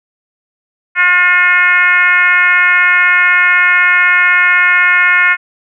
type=tone with frequency modulation; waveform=sine; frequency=1792 Hz; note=A6; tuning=31 cents sharp; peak=-6 dBFS; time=0.95-5.37 s; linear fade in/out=50 ms; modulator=360 Hz; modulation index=1.5; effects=none